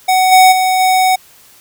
square tone with level steps, 747 Hz, F#5, 16 cents sharp, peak -9 / -4 / -11 / -9 dBFS, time 0.08-1.16 s, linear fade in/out 10 ms, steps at 0.31 / 0.51 / 0.79 s, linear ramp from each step 20 ms, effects white hiss -44 dBFS RMS until 1.6 s

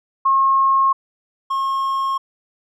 sine / triangle tone pair in turn, 1080 / 1080 Hz, C#6 / C#6, -45 / -45 cents, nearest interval unison, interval 0 cents, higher neither, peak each -12 / -16 dBFS, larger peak first, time 0.25-0.93 / 1.5-2.18 s, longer neither, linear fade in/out 10 ms, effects none

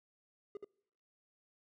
triangle tone with echo, 407.1 Hz, G#4, 35 cents flat, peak -39 dBFS, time 0.55-0.57 s, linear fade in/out 2 ms, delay 75 ms, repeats 1, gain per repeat -2 dB, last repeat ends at 0.645 s, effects noise-tail reverb RT60 0.8 s tail -26 dB re dry

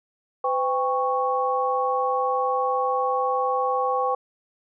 sine tone cluster, 507 / 796 / 1107 Hz, B4 / G5 / C#6, +45 / +26 / -3 cents, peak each -25 dBFS, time 0.44-4.15 s, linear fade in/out 5 ms, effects none

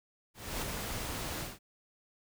pink noise with ADSR envelope, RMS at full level -35 dBFS, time 0.34-1.59 s, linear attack 280 ms, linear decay 12 ms, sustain -3 dB, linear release 180 ms, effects none

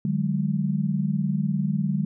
sine tone cluster, 150.1 / 186.9 / 206.9 Hz, D3 / F#3 / G#3, +38 / +18 / -6 cents, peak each -26 dBFS, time 0.05-2.05 s, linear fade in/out 2 ms, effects none

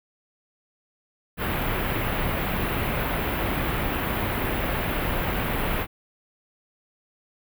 pink band-stop noise, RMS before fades -26 dBFS, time 1.37-5.87 s, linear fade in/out 50 ms, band 2900 to 14000 Hz, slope 24 dB/octave, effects none

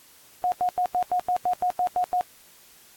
sine tone bursts, 723 Hz, F#5, 40 cents flat, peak -20 dBFS, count 11, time 0.44-2.21 s, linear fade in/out 0 ms, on 80 ms, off 89 ms, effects white hiss -53 dBFS RMS until 2.96 s + AAC 64 kbps

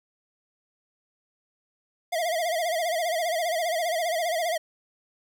square tone with vibrato, 670 Hz, E5, 28 cents sharp, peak -25 dBFS, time 2.12-4.58 s, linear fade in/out 10 ms, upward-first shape sine, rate 15 Hz, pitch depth 110 cents each way, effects none

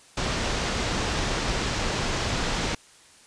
pink low-pass noise, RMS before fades -27 dBFS, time 0.17-2.75 s, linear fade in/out 5 ms, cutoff 6800 Hz, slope 24 dB/octave, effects white hiss -53 dBFS RMS until 3.26 s + resampled to 22050 Hz

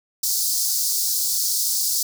pink high-pass noise, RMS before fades -22 dBFS, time 0.23-2.03 s, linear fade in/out 5 ms, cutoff 4500 Hz, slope 48 dB/octave, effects none

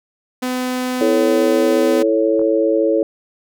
sawtooth tone, 252.9 Hz, B3, 41 cents sharp, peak -15 dBFS, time 0.42-2.03 s, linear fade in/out 10 ms
sine chord, A major, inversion second, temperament equal, 329.6 / 440 / 554.4 Hz, E4 / A4 / C#5, 0 / 0 / 0 cents, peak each -17 dBFS, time 1.01-3.03 s, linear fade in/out 2 ms
clicks, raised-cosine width 1 ms, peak -20 / -24 dBFS, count 2, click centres 2.394 / 2.415 s
effects none

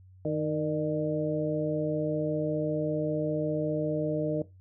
harmonic tone with a mistuned harmonic, 154.8 Hz, D#3, 9 cents flat, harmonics 1 / 2 / 3 / 4, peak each -32 / -32 / -32 / -32 dBFS, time 0.25-4.42 s, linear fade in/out 2 ms, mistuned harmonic 4, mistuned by -42 cents, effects noise-tail reverb RT60 0.2 s tail -17 dB re dry + added 93 Hz sine -51 dBFS peak until 4.6 s

